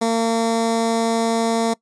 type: tone with notch filter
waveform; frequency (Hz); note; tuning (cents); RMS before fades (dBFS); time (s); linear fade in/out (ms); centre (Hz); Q
15% pulse; 228; A#3; -38; -19; 0.01-1.74; 10; 2600; 1.5
effects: noise-tail reverb RT60 0.1 s tail -22 dB re dry + resampled to 22050 Hz